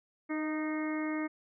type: harmonic tone with a mistuned harmonic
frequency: 308.4 Hz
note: D#4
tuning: 15 cents flat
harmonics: 1 / 2 / 3 / 4 / 5 / 6 / 7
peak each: -32 / -42 / -46 / -44 / -49 / -45 / -43 dBFS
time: 0.29-1.28 s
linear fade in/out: 20 ms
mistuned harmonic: 2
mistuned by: +18 cents
effects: none